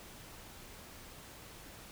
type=silence; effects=pink hiss -52 dBFS RMS until 1.91 s